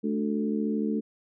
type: harmonic tone with a mistuned harmonic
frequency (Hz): 73.42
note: D2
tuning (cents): 0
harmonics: 3 / 4 / 5 / 6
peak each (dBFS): -27 / -31 / -36 / -34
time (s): 0.03-1.01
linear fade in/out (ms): 20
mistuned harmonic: 3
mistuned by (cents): -29
effects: none